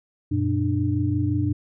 sine tone cluster, 93.4 / 119.1 / 297.3 Hz, F#2 / A#2 / D4, +17 / +38 / +21 cents, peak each -24 / -25 / -24 dBFS, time 0.31-1.53 s, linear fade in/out 10 ms, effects none

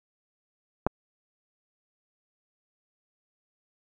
clicks, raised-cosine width 1 ms, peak -8 / -24 dBFS, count 2, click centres 0.866 / 0.871 s, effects none

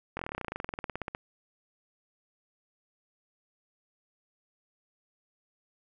slowing click train, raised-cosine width 0.5 ms, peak -19 dBFS, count 25, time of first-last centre 0.17-1.149 s, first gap 22 ms, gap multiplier 1.05, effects none

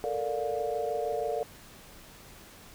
sine chord, Bb major seventh, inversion third, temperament equal with one note detuned, 440 / 466.2 / 587.3 / 709 Hz, A4 / Bb4 / D5 / F5, 0 / 0 / 0 / +26 cents, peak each -34 dBFS, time 0.04-1.43 s, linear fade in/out 0 ms, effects pink hiss -51 dBFS RMS until 2.74 s

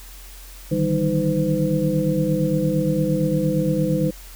sine tone cluster, 150.7 / 159.4 / 195.4 / 312.3 / 507 Hz, D3 / D#3 / G3 / D#4 / B4, +45 / +42 / -5 / +7 / +45 cents, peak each -24 dBFS, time 0.71-4.11 s, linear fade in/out 10 ms, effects added 44 Hz sine -39 dBFS peak until 4.35 s + white hiss -44 dBFS RMS until 4.35 s

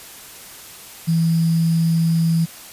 sine tone with sample-and-hold, 164.81 Hz, E3, in tune, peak -14 dBFS, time 1.07-2.46 s, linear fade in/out 20 ms, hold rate 4900 Hz, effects white hiss -39 dBFS RMS until 2.72 s + resampled to 32000 Hz

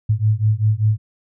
sine beating tone pair, 105.2 / 110.3 Hz, G#2 / A2, +23 / +5 cents, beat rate 5.1 Hz, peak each -17 dBFS, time 0.09-0.98 s, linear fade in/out 10 ms, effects none

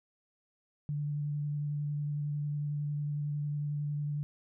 sine tone with vibrato, 146.83 Hz, D3, in tune, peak -31 dBFS, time 0.89-4.23 s, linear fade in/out 0 ms, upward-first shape square, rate 11 Hz, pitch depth 10 cents each way, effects none

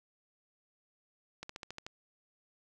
slowing click train, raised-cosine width 0.2 ms, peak -25 dBFS, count 7, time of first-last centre 1.43-1.865 s, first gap 64 ms, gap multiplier 1.05, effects none

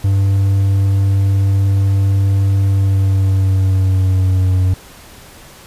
triangle tone with pitch glide, 98 to 92.82 Hz, G2 to F#2, 0 to +6 cents, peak -8 dBFS, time 0.04-4.74 s, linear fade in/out 5 ms, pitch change -94 cents, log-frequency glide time 2.66-4.57 s, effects pink hiss -39 dBFS RMS until 5.66 s + resampled to 32000 Hz

